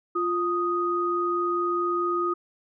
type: tone pair together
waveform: sine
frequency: 349.2 / 1244.5 Hz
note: F4 / D#6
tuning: 0 / 0 cents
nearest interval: octave + minor seventh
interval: 2200 cents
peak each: -26 / -25 dBFS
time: 0.15-2.34 s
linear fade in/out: 10 ms
effects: none